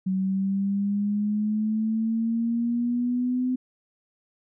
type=exponential sweep; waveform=sine; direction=up; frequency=187.6 to 255.2 Hz; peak=-22 dBFS; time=0.06-3.56 s; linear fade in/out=10 ms; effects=none